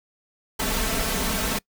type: noise with comb filter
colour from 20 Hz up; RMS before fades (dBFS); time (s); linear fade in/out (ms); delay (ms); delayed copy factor
pink; -25; 0.59-1.59; 10; 4.5; +0.7
effects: noise-tail reverb RT60 0.1 s tail -24 dB re dry